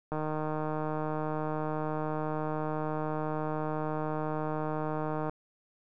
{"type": "click train", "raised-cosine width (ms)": 1, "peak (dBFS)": -20, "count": 798, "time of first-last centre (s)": [0.12, 5.295], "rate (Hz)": 154, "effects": []}